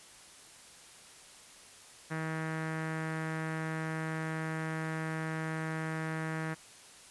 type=tone with low-pass filter; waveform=sawtooth; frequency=159.3 Hz; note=D#3; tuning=41 cents sharp; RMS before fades=-36 dBFS; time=2.1-6.55 s; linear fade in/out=20 ms; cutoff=1800 Hz; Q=3.3; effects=white hiss -54 dBFS RMS until 7.1 s + resampled to 24000 Hz